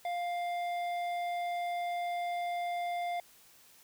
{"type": "tone with hard clipping", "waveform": "triangle", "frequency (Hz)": 700, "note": "F5", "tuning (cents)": 4, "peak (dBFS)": -34, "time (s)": [0.05, 3.2], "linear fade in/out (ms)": 2, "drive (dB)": 13, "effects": ["white hiss -60 dBFS RMS until 3.83 s"]}